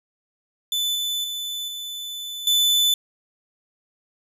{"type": "tone with level steps", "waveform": "40% pulse", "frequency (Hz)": 3504, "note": "A7", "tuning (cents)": -8, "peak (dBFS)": [-20, -22, -26, -29, -15], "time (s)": [0.72, 2.94], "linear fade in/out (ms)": 2, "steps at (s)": [0.95, 1.24, 1.68, 2.47], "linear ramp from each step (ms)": 2, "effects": []}